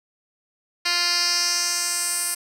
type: tone with band-pass filter sweep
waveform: 10% pulse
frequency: 349.2 Hz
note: F4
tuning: in tune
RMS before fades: -23 dBFS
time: 0.85-2.35 s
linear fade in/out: 10 ms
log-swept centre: 3900 to 9800 Hz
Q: 2.6
effects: none